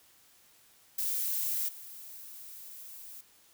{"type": "noise with level steps", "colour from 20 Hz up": "violet", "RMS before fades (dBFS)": [-32, -47], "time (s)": [0.98, 3.21], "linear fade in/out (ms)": 5, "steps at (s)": 1.68, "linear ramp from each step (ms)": 10, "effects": ["white hiss -62 dBFS RMS until 3.53 s"]}